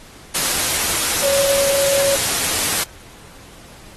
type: tone in noise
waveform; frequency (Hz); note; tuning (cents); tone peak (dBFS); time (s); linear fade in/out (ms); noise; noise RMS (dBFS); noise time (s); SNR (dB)
sine; 556; C#5; +5; -16; 1.23-2.16; 10; white; -19; 0.34-2.84; 0
effects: pink hiss -43 dBFS RMS until 3.96 s + AAC 32 kbps